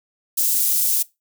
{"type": "high-pass noise", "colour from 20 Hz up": "white", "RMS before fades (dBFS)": -19, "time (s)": [0.37, 1.03], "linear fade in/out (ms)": 10, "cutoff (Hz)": 7500, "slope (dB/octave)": 12, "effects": ["noise-tail reverb RT60 0.2 s tail -20 dB re dry"]}